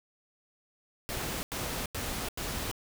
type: noise bursts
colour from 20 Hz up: pink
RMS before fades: -35 dBFS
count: 4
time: 1.09-2.714 s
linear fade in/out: 0 ms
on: 340 ms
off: 88 ms
effects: none